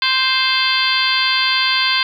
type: harmonic tone with a mistuned harmonic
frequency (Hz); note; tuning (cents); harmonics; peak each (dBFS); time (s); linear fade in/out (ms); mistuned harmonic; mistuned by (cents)
523.3; C5; 0; 2 / 3 / 4 / 5 / 6 / 7 / 8 / 9; -22 / -22 / -22 / -22 / -22 / -22 / -22 / -22; 0.02-2.03; 2; 7; -71
effects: 8-bit